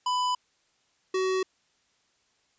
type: tone pair in turn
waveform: square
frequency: 997 / 375.8 Hz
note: B5 / F#4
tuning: +16 / +27 cents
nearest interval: octave + perfect fourth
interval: 1689 cents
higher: first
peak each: -25 dBFS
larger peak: neither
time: 0.06-0.35 / 1.14-1.43 s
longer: neither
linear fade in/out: 5 ms
effects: white hiss -69 dBFS RMS until 2.58 s + resampled to 16000 Hz